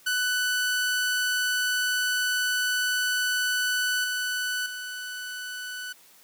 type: tone with level steps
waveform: sawtooth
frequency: 1493 Hz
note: F#6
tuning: 15 cents sharp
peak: -20 / -23 / -30 dBFS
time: 0.06-5.93 s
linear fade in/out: 10 ms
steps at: 4.04 / 4.66 s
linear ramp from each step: 2 ms
effects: white hiss -55 dBFS RMS until 6.23 s + high-pass 150 Hz 12 dB/octave